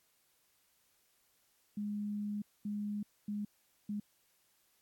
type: tone bursts at uneven times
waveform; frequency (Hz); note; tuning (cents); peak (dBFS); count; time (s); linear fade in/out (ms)
sine; 207.1; G#3; -5; -35; 4; 1.77-2.42 / 2.65-3.03 / 3.28-3.45 / 3.89-4; 5
effects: white hiss -73 dBFS RMS until 4.81 s + AAC 64 kbps